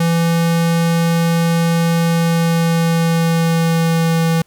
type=tone with pitch glide; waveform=square; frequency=167.3 to 164.52 Hz; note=E3 to E3; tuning=+26 to -3 cents; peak=-13 dBFS; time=0-4.42 s; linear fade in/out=5 ms; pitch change=-29 cents; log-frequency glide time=2.03-4.31 s; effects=pink hiss -58 dBFS RMS until 4.46 s